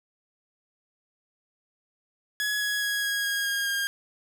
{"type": "tone with pitch steps", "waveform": "sawtooth", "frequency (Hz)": [1684, 1672.4, 1660.8, 1649.3, 1638, 1626.6, 1615.4], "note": ["G#6", "G#6", "G#6", "G#6", "G#6", "G#6", "G#6"], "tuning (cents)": [24, 12, 0, -12, -24, -36, -48], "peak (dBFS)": -22, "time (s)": [2.4, 3.87], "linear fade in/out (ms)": 0, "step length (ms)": 210, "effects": ["9-bit"]}